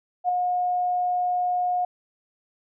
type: tone with ADSR envelope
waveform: sine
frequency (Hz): 720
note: F#5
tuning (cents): -47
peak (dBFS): -17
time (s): 0.24-1.85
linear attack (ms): 49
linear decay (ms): 3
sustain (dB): -4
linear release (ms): 4
effects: none